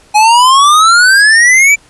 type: exponential sweep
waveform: square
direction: up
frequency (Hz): 830.6 to 2349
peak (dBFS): -4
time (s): 0.14-1.76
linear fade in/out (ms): 20
effects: pink hiss -44 dBFS RMS until 1.89 s + resampled to 24000 Hz